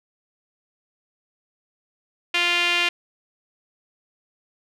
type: tone with band-pass filter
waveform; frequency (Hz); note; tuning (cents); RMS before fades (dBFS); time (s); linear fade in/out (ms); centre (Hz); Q
sawtooth; 348.9; F4; -2; -21; 2.34-2.89; 5; 2700; 3.3
effects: none